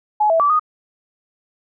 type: tone with pitch steps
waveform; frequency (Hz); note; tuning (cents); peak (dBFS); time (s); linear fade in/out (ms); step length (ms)
sine; 846 / 655 / 1158 / 1238; G#5 / E5 / D6 / D#6; +32 / -11 / -25 / -9; -12; 0.2-0.596; 10; 99
effects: none